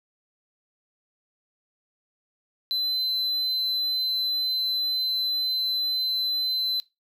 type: tone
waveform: triangle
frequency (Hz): 4049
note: B7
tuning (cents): +42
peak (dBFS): -22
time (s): 2.71-6.8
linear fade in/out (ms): 0
effects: noise-tail reverb RT60 0.2 s tail -19 dB re dry